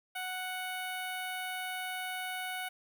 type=tone with notch filter; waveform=10% pulse; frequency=740 Hz; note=F#5; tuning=in tune; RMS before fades=-38 dBFS; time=0.15-2.69 s; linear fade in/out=10 ms; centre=5000 Hz; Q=1; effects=11-bit